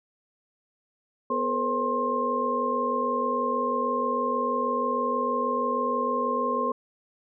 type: tone cluster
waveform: sine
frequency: 247.4 / 435.8 / 485.7 / 532 / 1061 Hz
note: B3 / A4 / B4 / C5 / C6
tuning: +3 / -17 / -29 / +29 / +24 cents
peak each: -32 / -32 / -32 / -32 / -26 dBFS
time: 1.3-6.72 s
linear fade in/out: 5 ms
effects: none